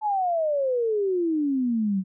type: exponential sweep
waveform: sine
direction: down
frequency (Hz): 873 to 183.9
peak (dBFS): -21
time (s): 0.01-2.04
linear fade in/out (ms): 50
effects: none